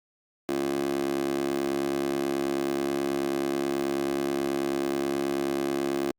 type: tone with high-pass filter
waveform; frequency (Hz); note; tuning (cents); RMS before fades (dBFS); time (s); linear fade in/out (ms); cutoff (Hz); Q
15% pulse; 69.3; C#2; 0; -28; 0.49-6.11; 0; 350; 4.4
effects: Opus 48 kbps